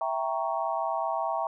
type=chord; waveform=sine; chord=E diminished seventh; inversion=none; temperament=equal; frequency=659.3 / 784 / 932.3 / 1108.7 Hz; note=E5 / G5 / Bb5 / Db6; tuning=0 / 0 / 0 / 0 cents; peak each=-31 / -32 / -32 / -34 dBFS; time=0.01-1.47 s; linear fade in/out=2 ms; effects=none